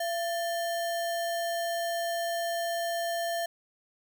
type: tone with sample-and-hold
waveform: sine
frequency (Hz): 679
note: F5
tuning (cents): -49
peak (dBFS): -28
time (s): 0-3.46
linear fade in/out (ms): 5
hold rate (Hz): 2450
effects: none